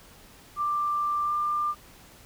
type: tone with pitch glide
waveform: sine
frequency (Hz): 1182 to 1193.7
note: D6 to D6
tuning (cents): +11 to +28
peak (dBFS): -24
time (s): 0.56-1.75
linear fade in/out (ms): 50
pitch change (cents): +17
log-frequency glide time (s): 1.25-1.32
effects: pink hiss -52 dBFS RMS until 2.25 s